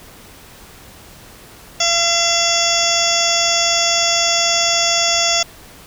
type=harmonic tone; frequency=681 Hz; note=F5; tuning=44 cents flat; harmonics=1 / 2 / 3 / 4 / 5 / 7 / 8 / 9 / 10; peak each=-21 / -26 / -25 / -24 / -20 / -24 / -20 / -23 / -21 dBFS; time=1.8-5.43 s; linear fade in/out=5 ms; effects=pink hiss -41 dBFS RMS until 5.86 s